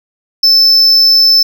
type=tone; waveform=triangle; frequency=5274 Hz; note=E8; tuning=in tune; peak=-3 dBFS; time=0.43-1.43 s; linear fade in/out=5 ms; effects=none